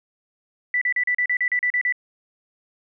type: tone bursts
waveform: sine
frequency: 1975.5 Hz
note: B6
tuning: in tune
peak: -18 dBFS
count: 11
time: 0.74-1.924 s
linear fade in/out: 2 ms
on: 74 ms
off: 37 ms
effects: none